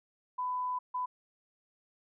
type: tone bursts at uneven times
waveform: sine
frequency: 1000 Hz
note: B5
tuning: 21 cents sharp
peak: -31 dBFS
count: 2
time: 0.38-0.79 / 0.94-1.06 s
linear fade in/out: 10 ms
effects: none